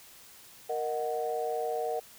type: chord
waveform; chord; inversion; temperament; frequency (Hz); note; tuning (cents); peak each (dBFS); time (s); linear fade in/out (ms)
sine; D# minor; second; equal; 466.2 / 622.3 / 740; A#4 / D#5 / F#5; 0 / 0 / 0; -32 / -35 / -33; 0.69-2; 10
effects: tanh soft clip ceiling -20 dBFS + white hiss -53 dBFS RMS until 2.18 s